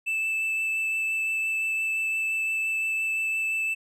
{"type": "tone with vibrato", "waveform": "triangle", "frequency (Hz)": 2637, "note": "E7", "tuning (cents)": 0, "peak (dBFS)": -23, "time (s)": [0.06, 3.75], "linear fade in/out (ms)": 20, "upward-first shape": "triangle", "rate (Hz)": 5.8, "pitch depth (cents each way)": 8, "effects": []}